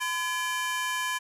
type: ring-modulated tone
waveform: 30% pulse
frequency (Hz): 1358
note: F6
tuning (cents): -49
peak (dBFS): -22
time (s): 0-1.19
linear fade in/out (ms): 20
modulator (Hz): 342
effects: resampled to 32000 Hz + 10-bit